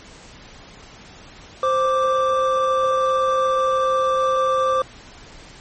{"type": "tone pair together", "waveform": "triangle", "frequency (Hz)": [523.3, 1174.7], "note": ["C5", "D6"], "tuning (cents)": [0, 0], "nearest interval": "octave + major second", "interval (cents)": 1400, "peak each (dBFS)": -17, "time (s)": [1.63, 4.82], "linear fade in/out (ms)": 2, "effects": ["pink hiss -43 dBFS RMS until 5.6 s", "MP3 32 kbps"]}